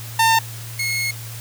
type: tone pair in turn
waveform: sawtooth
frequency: 903 / 2167 Hz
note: A5 / C#7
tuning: +45 / -40 cents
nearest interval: octave + minor third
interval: 1515 cents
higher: second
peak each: -9 / -17 dBFS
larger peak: first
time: 0.19-0.39 / 0.79-1.11 s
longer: second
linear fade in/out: 5 ms
effects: added 114 Hz sine -32 dBFS peak until 1.4 s + white hiss -37 dBFS RMS until 1.4 s